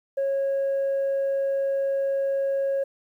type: tone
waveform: sine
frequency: 548 Hz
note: C#5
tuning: 20 cents flat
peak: -20 dBFS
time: 0.17-2.84 s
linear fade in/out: 10 ms
effects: tanh soft clip ceiling -20 dBFS + 10-bit